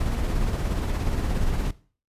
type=noise with tremolo; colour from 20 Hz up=brown; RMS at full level=-23 dBFS; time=0-1.71 s; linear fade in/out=5 ms; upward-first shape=sine; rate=17 Hz; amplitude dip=35%; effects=noise-tail reverb RT60 0.4 s tail -18 dB re dry + resampled to 32000 Hz